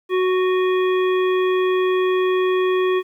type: harmonic tone with a mistuned harmonic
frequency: 370 Hz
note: F#4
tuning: in tune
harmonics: 1 / 3 / 5 / 7 / 9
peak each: -16 / -26 / -30 / -33 / -35 dBFS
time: 0.09-3.03 s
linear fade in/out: 50 ms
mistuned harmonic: 7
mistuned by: -86 cents
effects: 9-bit